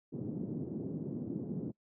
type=band-pass noise; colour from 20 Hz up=white; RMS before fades=-39 dBFS; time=0.12-1.72 s; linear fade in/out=20 ms; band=130 to 320 Hz; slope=24 dB/octave; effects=noise-tail reverb RT60 0.1 s tail -26 dB re dry